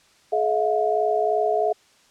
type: tone cluster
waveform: sine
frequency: 425.4 / 649 / 712 Hz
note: G#4 / E5 / F5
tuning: +42 / -27 / +33 cents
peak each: -23 dBFS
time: 0.32-1.73 s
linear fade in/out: 10 ms
effects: white hiss -57 dBFS RMS until 2.1 s + low-pass 7000 Hz 12 dB/octave